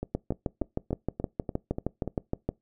two click trains, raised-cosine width 2 ms, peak -18 / -14 dBFS, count 8 / 16, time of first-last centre 0.03-2.077 / 0.15-2.49 s, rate 3.42 / 6.41 Hz, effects noise-tail reverb RT60 0.2 s tail -23 dB re dry

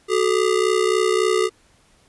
square ring-modulated tone, 404.1 Hz, G#4, 47 cents flat, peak -14 dBFS, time 0.08-1.5 s, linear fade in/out 50 ms, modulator 31.8 Hz, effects pink hiss -57 dBFS RMS until 2.08 s + resampled to 24000 Hz

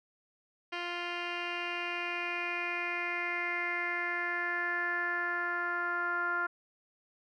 10% pulse tone with low-pass filter sweep, 349.2 Hz, F4, in tune, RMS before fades -34 dBFS, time 0.72-6.47 s, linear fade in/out 10 ms, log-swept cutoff 3200 to 1400 Hz, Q 5.5, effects none

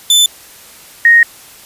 sawtooth / sine tone pair in turn, 3520 / 1864.7 Hz, A7 / A#6, 0 / 0 cents, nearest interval major seventh, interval 1100 cents, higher first, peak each -3 dBFS, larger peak neither, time 0.1-0.26 / 1.05-1.23 s, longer second, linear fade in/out 2 ms, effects white hiss -38 dBFS RMS until 1.65 s + resampled to 32000 Hz

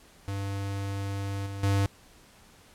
square tone with level steps, 99 Hz, G2, 18 cents sharp, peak -31 / -35 / -23 dBFS, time 0.28-1.86 s, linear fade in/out 0 ms, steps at 1.46 / 1.63 s, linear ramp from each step 5 ms, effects pink hiss -56 dBFS RMS until 2.74 s + low-pass 12000 Hz 12 dB/octave

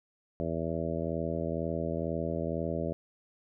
harmonic tone, 82.1 Hz, E2, 6 cents flat, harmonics 1 / 2 / 3 / 4 / 5 / 6 / 7 / 8, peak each -39 / -36 / -38 / -39 / -39 / -40 / -37 / -40 dBFS, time 0.4-2.93 s, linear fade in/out 0 ms, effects none

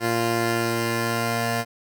10% pulse tone pair together, 116.1 / 347.9 Hz, A#2 / F4, -7 / -7 cents, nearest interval octave + perfect fifth, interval 1900 cents, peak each -16 / -17 dBFS, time 0-1.65 s, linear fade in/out 50 ms, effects none

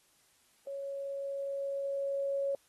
sine tone with level ramp, 554.4 Hz, C#5, in tune, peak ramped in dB -37 to -29 dBFS, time 0.67-2.55 s, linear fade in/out 2 ms, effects white hiss -68 dBFS RMS until 2.68 s + AAC 32 kbps

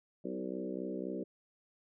harmonic tone with a mistuned harmonic, 63.9 Hz, C2, 40 cents flat, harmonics 3 / 4 / 5 / 6 / 7 / 8 / 9, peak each -43 / -43 / -42 / -43 / -46 / -46 / -48 dBFS, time 0.24-1.24 s, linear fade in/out 10 ms, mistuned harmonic 6, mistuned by -17 cents, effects none

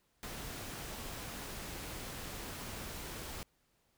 pink noise, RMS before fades -44 dBFS, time 0.23-3.43 s, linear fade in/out 0 ms, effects pink hiss -75 dBFS RMS until 3.97 s

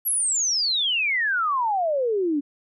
sine exponential sweep, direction down, 11840 to 275.8 Hz, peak -20 dBFS, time 0.05-2.41 s, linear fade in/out 20 ms, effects none

